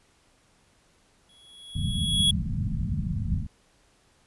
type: tone with exponential growth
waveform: square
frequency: 3347 Hz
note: G#7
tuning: 13 cents sharp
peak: -18 dBFS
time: 1.29-2.31 s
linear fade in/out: 5 ms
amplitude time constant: 220 ms
type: low-pass noise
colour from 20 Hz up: white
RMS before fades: -28 dBFS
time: 1.75-3.47 s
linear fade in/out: 10 ms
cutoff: 200 Hz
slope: 48 dB/octave
effects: pink hiss -63 dBFS RMS until 4.26 s + resampled to 24000 Hz